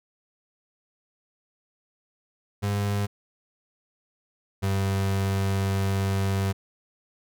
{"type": "tone pair in turn", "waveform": "35% pulse", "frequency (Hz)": [101.5, 97.34], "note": ["G#2", "G2"], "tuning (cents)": [-39, -12], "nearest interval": "minor second", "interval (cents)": 73, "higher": "first", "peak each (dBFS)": [-22, -21], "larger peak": "second", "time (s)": [[2.62, 3.07], [4.62, 6.53]], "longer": "second", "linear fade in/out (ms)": 20, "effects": []}